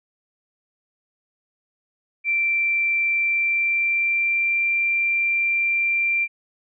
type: tone with pitch glide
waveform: sine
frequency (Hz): 2349 to 2365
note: D7 to D7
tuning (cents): 0 to +12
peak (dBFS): -18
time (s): 2.24-6.28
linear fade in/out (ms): 50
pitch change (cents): +12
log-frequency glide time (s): 3.17-4.7
effects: none